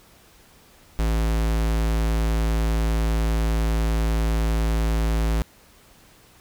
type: tone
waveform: square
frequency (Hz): 55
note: A1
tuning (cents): 0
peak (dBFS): -20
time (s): 0.99-5.42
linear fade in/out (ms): 0
effects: pink hiss -53 dBFS RMS until 6.4 s